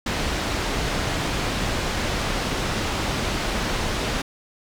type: low-pass noise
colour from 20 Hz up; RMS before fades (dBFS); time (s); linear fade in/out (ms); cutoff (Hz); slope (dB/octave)
pink; -25; 0.06-4.22; 5; 5500; 12
effects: none